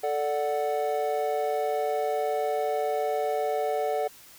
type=chord; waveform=triangle; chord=D major; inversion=second; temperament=equal; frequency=440 / 587.3 / 740 Hz; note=A4 / D5 / F#5; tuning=0 / 0 / 0 cents; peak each=-27 / -28 / -27 dBFS; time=0.03-4.08 s; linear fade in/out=10 ms; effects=white hiss -51 dBFS RMS until 4.38 s